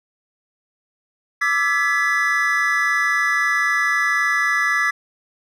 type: chord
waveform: triangle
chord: E dominant seventh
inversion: third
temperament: equal with one note detuned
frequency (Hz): 1174.7 / 1318.5 / 1697.1 / 1975.5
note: D6 / E6 / G#6 / B6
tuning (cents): 0 / 0 / +37 / 0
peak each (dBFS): -23 / -24 / -19 / -18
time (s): 1.41-4.91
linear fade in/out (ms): 10
effects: none